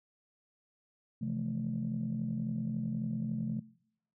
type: chord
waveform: sine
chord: F major seventh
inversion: second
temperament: just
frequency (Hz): 130.96 / 163.7 / 174.61 / 218.3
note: C3 / E3 / F3 / A3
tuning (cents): +2 / -12 / 0 / -13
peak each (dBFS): -37 / -40 / -40 / -34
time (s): 1.21-3.6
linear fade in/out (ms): 10
effects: noise-tail reverb RT60 0.7 s tail -22 dB re dry + tanh soft clip ceiling -25 dBFS